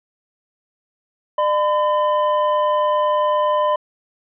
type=tone pair together; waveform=triangle; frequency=601.7 / 1012 Hz; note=D5 / B5; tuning=+42 / +42 cents; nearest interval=major sixth; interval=900 cents; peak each=-16 dBFS; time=1.38-3.76 s; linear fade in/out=5 ms; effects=resampled to 8000 Hz